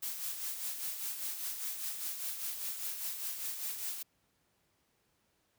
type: noise with tremolo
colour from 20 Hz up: blue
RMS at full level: -37 dBFS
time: 0.02-4.03 s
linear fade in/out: 10 ms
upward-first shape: sine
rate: 5 Hz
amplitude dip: 50%
effects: pink hiss -75 dBFS RMS until 5.58 s + high-pass 60 Hz 12 dB/octave